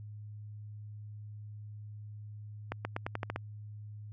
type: accelerating click train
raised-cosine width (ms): 0.5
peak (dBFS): -19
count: 8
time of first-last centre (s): 2.72-3.361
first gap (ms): 130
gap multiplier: 0.88
effects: added 105 Hz sine -43 dBFS peak until 4.12 s